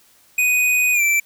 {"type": "tone with pitch glide", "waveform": "square", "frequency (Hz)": [2489, 2336], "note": ["D#7", "D7"], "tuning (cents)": [0, -10], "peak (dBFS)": -15, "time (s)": [0.38, 1.2], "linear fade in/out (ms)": 5, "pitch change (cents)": -110, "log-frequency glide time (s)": [0.93, 1.02], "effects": ["white hiss -54 dBFS RMS until 1.25 s"]}